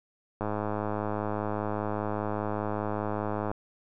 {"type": "click train", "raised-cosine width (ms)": 1, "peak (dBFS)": -17, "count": 327, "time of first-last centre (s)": [0.41, 3.515], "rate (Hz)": 105, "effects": []}